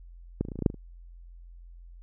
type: clicks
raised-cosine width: 3 ms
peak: -13 / -25 / -23 / -24 / -25 / -21 / -16 / -7 / -23 / -30 dBFS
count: 10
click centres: 0.41 / 0.451 / 0.486 / 0.518 / 0.557 / 0.59 / 0.623 / 0.662 / 0.701 / 0.743 s
effects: added 43 Hz sine -45 dBFS peak until 2.02 s